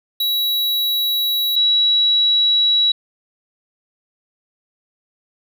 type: tone pair in turn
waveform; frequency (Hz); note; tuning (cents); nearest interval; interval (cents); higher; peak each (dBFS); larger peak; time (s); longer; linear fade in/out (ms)
square / sine; 3900 / 3900; B7 / B7; -23 / -23; unison; 0; neither; -17 / -12; second; 0.2-1.56 / 1.56-2.92; neither; 5
effects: none